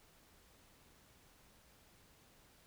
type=silence; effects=pink hiss -66 dBFS RMS until 2.66 s